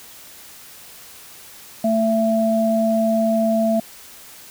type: tone pair together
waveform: sine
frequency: 223 / 667.3 Hz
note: A3 / E5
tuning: +23 / +21 cents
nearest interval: octave + perfect fifth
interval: 1898 cents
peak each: -18 dBFS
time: 1.84-3.8 s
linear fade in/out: 5 ms
effects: white hiss -42 dBFS RMS until 4.5 s